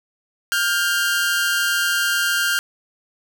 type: tone pair together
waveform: sawtooth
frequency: 1412.1 / 1585 Hz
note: F6 / G6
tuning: +19 / +19 cents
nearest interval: major second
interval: 200 cents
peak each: -17 dBFS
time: 0.52-2.59 s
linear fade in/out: 0 ms
effects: none